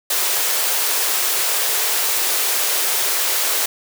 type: high-pass noise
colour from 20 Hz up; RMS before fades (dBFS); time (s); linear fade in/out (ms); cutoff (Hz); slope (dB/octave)
white; -19; 0.1-3.66; 5; 350; 48
effects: none